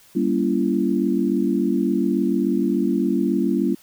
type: chord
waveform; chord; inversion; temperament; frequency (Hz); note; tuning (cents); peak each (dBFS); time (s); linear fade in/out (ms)
sine; G diminished seventh; none; just; 196 / 235.2 / 282.2 / 338.7; G3 / Bb3 / Db4 / Fb4; 0 / +16 / +31 / +47; -23; 0.15-3.75; 10
effects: white hiss -52 dBFS RMS until 3.82 s